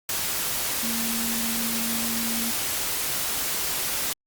sine tone in noise, 229.6 Hz, A#3, 26 cents flat, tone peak -30 dBFS, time 0.83-2.51 s, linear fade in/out 2 ms, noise white, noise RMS -27 dBFS, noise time 0.09-4.13 s, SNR -6 dB, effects Opus 48 kbps

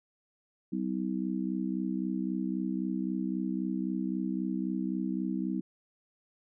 harmonic tone, 63.8 Hz, C2, 43 cents flat, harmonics 3 / 4 / 5, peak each -33 / -34 / -35 dBFS, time 0.72-5.61 s, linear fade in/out 10 ms, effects none

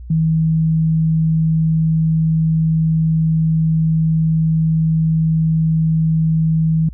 sine tone, 160.4 Hz, E3, 47 cents flat, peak -12 dBFS, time 0.1-6.89 s, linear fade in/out 5 ms, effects added 60 Hz sine -30 dBFS peak until 6.93 s

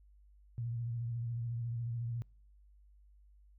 sine tone with vibrato, 117.6 Hz, A#2, 16 cents sharp, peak -35 dBFS, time 0.58-2.22 s, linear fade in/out 0 ms, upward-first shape sine, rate 14 Hz, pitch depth 45 cents each way, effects noise-tail reverb RT60 0.5 s tail -26 dB re dry + added 50 Hz sine -59 dBFS peak until 3.58 s

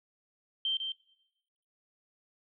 sine tone with echo, 3136 Hz, G7, in tune, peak -28 dBFS, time 0.65-0.77 s, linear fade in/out 2 ms, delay 150 ms, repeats 1, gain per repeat -5 dB, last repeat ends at 0.92 s, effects noise-tail reverb RT60 1.0 s tail -21 dB re dry

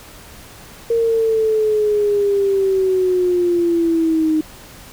sine linear sweep, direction down, 463.9 to 309.3 Hz, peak -13 dBFS, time 0.9-4.41 s, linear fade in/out 5 ms, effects pink hiss -40 dBFS RMS until 4.92 s

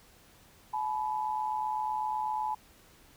sine tone pair together, 859.9 / 987.8 Hz, A5 / B5, -40 / 0 cents, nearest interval major second, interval 240 cents, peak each -31 / -34 dBFS, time 0.73-2.55 s, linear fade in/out 10 ms, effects pink hiss -59 dBFS RMS until 3.16 s

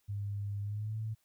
sine tone with pitch glide, 101.4 to 109.94 Hz, G#2 to A2, -41 to -1 cents, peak -34 dBFS, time 0.08-1.15 s, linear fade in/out 20 ms, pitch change +140 cents, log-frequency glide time 0.62-0.97 s, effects white hiss -75 dBFS RMS until 1.24 s

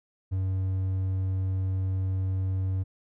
triangle tone, 94.5 Hz, F#2, 37 cents sharp, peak -23 dBFS, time 0.31-2.84 s, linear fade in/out 20 ms, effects none

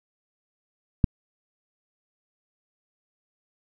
click, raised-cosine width 5 ms, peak -5 dBFS, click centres 1.042 s, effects none

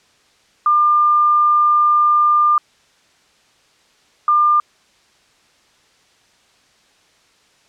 sine tone bursts at uneven times, 1200 Hz, D6, 37 cents sharp, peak -10 dBFS, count 2, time 0.66-2.58 / 4.28-4.6 s, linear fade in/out 2 ms, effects white hiss -55 dBFS RMS until 7.68 s + low-pass 6000 Hz 12 dB/octave

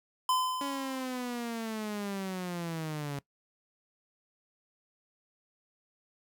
square tone with exponential decay, 1021 Hz, C6, 43 cents flat, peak -25 dBFS, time 0.29-1.49 s, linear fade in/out 2 ms, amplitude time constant 260 ms
sawtooth linear sweep, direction down, 281.9 to 139.1 Hz, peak -30 dBFS, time 0.61-3.19 s, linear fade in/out 2 ms
effects noise-tail reverb RT60 0.1 s tail -20 dB re dry

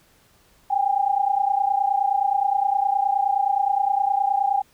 sine tone pair together, 784 / 813.6 Hz, G5 / G#5, 0 / -36 cents, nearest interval minor second, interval 64 cents, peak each -21 dBFS, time 0.7-4.62 s, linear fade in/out 10 ms, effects pink hiss -58 dBFS RMS until 4.73 s

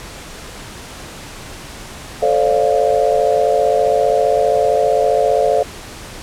sine chord, D minor seventh, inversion second, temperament equal with one note detuned, 440 / 532.1 / 587.3 / 698.5 Hz, A4 / C5 / D5 / F5, 0 / +29 / 0 / 0 cents, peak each -17 dBFS, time 2.22-5.63 s, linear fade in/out 5 ms, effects pink hiss -33 dBFS RMS until 6.22 s + low-pass 10000 Hz 12 dB/octave

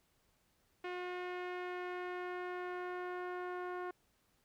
sawtooth tone with low-pass filter sweep, 359.9 Hz, F#4, 48 cents flat, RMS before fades -42 dBFS, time 0.84-3.91 s, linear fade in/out 5 ms, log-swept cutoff 2400 to 1400 Hz, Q 1.6, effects pink hiss -75 dBFS RMS until 4.44 s

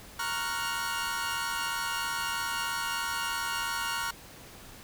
sawtooth chord, Gb major seventh, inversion first, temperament equal, 932.3 / 1108.7 / 1396.9 / 1480 Hz, Bb5 / Db6 / F6 / Gb6, 0 / 0 / 0 / 0 cents, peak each -32 / -34 / -31 / -33 dBFS, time 0.19-4.11 s, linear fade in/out 5 ms, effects pink hiss -49 dBFS RMS until 4.83 s

